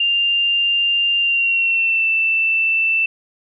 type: tone with pitch glide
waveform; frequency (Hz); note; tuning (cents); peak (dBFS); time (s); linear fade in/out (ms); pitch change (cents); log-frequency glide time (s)
sine; 2794 to 2663; F7 to E7; 0 to +17; -14; 0-3.06; 5; -83; 1.19-2.08
effects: none